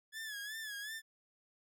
sawtooth tone with vibrato, 1709 Hz, G#6, 49 cents sharp, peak -38 dBFS, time 0.12-1.02 s, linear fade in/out 50 ms, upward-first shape sine, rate 2.7 Hz, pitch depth 84 cents each way, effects none

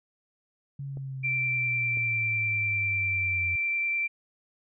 sine linear sweep, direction down, 140 to 87.3 Hz, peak -33 dBFS, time 0.79-3.56 s, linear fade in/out 5 ms
clicks, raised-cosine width 2 ms, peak -32 dBFS, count 2, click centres 0.972 / 1.972 s
sine tone with vibrato, 2349 Hz, D7, in tune, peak -25 dBFS, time 1.23-4.08 s, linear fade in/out 20 ms, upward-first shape sine, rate 10 Hz, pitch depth 9 cents each way
effects none

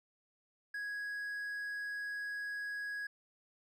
triangle tone, 1661.2 Hz, G#6, in tune, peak -36 dBFS, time 0.74-3.07 s, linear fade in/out 5 ms, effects none

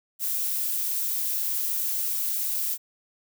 violet noise with amplitude modulation, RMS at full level -26 dBFS, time 0.19-2.78 s, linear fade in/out 50 ms, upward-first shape sine, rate 250 Hz, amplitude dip 30%, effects none

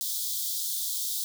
white high-pass noise, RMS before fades -31 dBFS, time 0.01-1.24 s, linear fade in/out 0 ms, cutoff 3300 Hz, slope 96 dB/octave, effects none

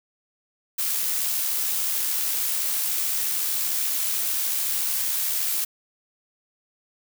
blue noise with amplitude modulation, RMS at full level -24 dBFS, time 0.78-5.65 s, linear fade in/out 10 ms, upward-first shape sine, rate 73.6 Hz, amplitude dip 25%, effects none

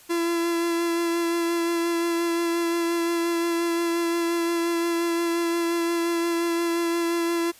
45% pulse tone with vibrato, 338.7 Hz, E4, 47 cents sharp, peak -22 dBFS, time 0.09-7.52 s, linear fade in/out 20 ms, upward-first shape sine, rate 5.7 Hz, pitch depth 15 cents each way, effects white hiss -51 dBFS RMS until 7.59 s + resampled to 32000 Hz

